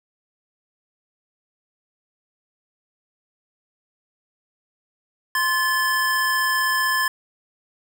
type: tone pair together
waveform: square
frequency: 1046.5 / 1732.3 Hz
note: C6 / A6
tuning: 0 / -27 cents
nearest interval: major sixth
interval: 873 cents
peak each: -24 / -21 dBFS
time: 5.35-7.08 s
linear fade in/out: 2 ms
effects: none